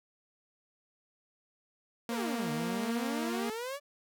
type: tone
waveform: sawtooth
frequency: 232.9 Hz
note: A#3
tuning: 1 cent flat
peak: -29 dBFS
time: 2.09-3.5 s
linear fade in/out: 2 ms
type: exponential two-way sweep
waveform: sawtooth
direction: down then up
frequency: 587.3 to 148.2 to 587.3 Hz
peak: -32 dBFS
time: 2.09-3.8 s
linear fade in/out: 50 ms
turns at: 2.51 s
effects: none